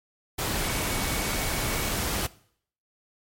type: tone in noise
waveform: sine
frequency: 2237 Hz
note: C#7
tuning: 15 cents sharp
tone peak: -38 dBFS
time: 0.63-1.92 s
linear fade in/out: 10 ms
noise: pink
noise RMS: -28 dBFS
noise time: 0.38-2.27 s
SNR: -13 dB
effects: noise-tail reverb RT60 0.6 s tail -20 dB re dry + MP3 64 kbps